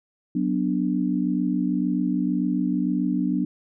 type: chord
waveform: sine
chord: B minor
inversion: second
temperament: equal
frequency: 185 / 246.9 / 293.7 Hz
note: F#3 / B3 / D4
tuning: 0 / 0 / 0 cents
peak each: -25 dBFS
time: 0.35-3.45 s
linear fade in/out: 5 ms
effects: none